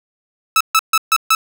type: tone bursts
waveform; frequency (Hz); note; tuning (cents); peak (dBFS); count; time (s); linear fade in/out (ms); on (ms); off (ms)
sawtooth; 1306; E6; -17; -6; 5; 0.56-1.35; 2; 46; 140
effects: none